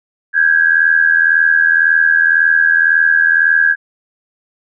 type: tone pair together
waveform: sine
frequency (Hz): 1575 / 1656.9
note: G6 / G#6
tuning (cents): +8 / -5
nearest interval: minor second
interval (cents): 87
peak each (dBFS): -11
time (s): 0.33-3.76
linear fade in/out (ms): 50
effects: none